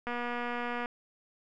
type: click train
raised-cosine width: 0.5 ms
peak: -21 dBFS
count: 191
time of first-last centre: 0.07-0.858 s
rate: 241 Hz
effects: none